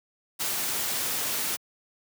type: noise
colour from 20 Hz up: white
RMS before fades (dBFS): -29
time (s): 0.39-1.57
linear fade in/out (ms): 20
effects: high-pass 100 Hz 12 dB/octave